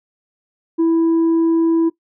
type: tone with tanh clipping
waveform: sine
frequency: 329.6 Hz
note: E4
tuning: in tune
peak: -12 dBFS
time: 0.78-1.9 s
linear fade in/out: 20 ms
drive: 1 dB
effects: noise-tail reverb RT60 0.1 s tail -18 dB re dry